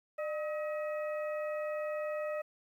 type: harmonic tone with a mistuned harmonic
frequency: 636 Hz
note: D#5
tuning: 38 cents sharp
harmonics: 1 / 2 / 3 / 4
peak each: -34 / -44 / -47 / -50 dBFS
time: 0.18-2.42 s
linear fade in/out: 10 ms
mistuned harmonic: 1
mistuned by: -89 cents
effects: 11-bit